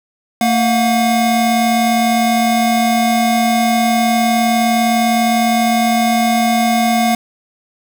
square tone pair together, 226.9 / 720.4 Hz, A#3 / F#5, -47 / -46 cents, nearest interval octave + minor sixth, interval 2001 cents, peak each -15 dBFS, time 0.41-7.15 s, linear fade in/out 2 ms, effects none

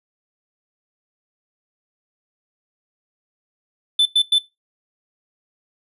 triangle tone bursts, 3520 Hz, A7, in tune, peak -10 dBFS, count 3, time 3.99-4.385 s, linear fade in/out 5 ms, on 65 ms, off 100 ms, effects noise-tail reverb RT60 0.2 s tail -18 dB re dry + resampled to 32000 Hz

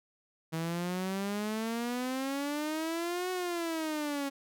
sawtooth exponential two-way sweep, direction up then down, 160.1 to 370 to 274.6 Hz, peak -28 dBFS, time 0.52-4.3 s, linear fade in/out 20 ms, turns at 3.31 s, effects none

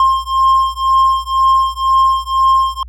triangle beating tone pair, 1061 / 1063 Hz, C6 / C6, +24 / +27 cents, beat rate 2 Hz, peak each -11 dBFS, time 0-2.83 s, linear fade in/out 2 ms, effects added 60 Hz sine -30 dBFS peak until 2.88 s

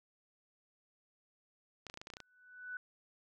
clicks, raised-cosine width 0.2 ms, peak -29 dBFS, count 10, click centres 1.867 / 1.899 / 1.941 / 1.974 / 2.015 / 2.071 / 2.102 / 2.137 / 2.169 / 2.203 s
sine tone with exponential growth, 1490 Hz, F#6, 12 cents sharp, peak -38 dBFS, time 2.17-2.77 s, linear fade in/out 2 ms, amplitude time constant 130 ms
effects none

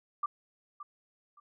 sine tone with echo, 1180 Hz, D6, 8 cents sharp, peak -28 dBFS, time 0.23-0.26 s, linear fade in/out 5 ms, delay 570 ms, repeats 2, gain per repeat -13 dB, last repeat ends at 1.4 s, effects none

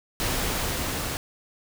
pink noise with level ramp, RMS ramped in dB -26 to -30 dBFS, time 0.2-1.17 s, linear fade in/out 0 ms, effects none

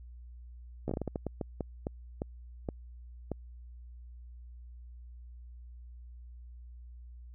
slowing click train, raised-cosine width 2 ms, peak -20 dBFS, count 15, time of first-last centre 0.88-3.317 s, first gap 14 ms, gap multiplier 1.34, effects added 60 Hz sine -46 dBFS peak until 7.34 s

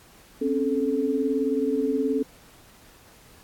sine tone cluster, 258.9 / 277.7 / 437 Hz, C4 / C#4 / A4, -18 / +3 / -12 cents, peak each -27 / -26 / -25 dBFS, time 0.41-2.23 s, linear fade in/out 10 ms, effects pink hiss -53 dBFS RMS until 3.43 s + AAC 64 kbps

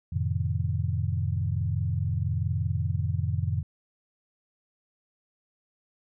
sine chord, F dominant seventh, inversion none, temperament equal with one note detuned, 89.5 / 110 / 130.81 / 155.56 Hz, F2 / A2 / C3 / Eb3, +43 / 0 / 0 / 0 cents, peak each -28 / -30 / -32 / -33 dBFS, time 0.12-3.63 s, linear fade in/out 10 ms, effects none

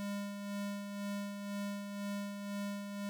square tone with tremolo, 202 Hz, G#3, 48 cents flat, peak -37 dBFS, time 0-3.09 s, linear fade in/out 0 ms, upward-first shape sine, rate 2 Hz, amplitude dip 45%, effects none

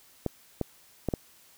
clicks, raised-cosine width 2 ms, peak -14 dBFS, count 4, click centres 0.263 / 0.613 / 1.087 / 1.138 s, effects white hiss -58 dBFS RMS until 1.57 s

